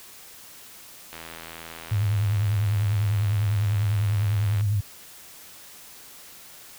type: click train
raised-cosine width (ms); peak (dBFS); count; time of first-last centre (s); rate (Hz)
0.3; -22; 287; 1.13-4.609; 82.2
type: tone with vibrato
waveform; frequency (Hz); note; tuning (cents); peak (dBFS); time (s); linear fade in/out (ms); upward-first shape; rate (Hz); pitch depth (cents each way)
sine; 103.3; G#2; -9; -20; 1.91-4.81; 10; triangle; 10; 100
effects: white hiss -46 dBFS RMS until 6.78 s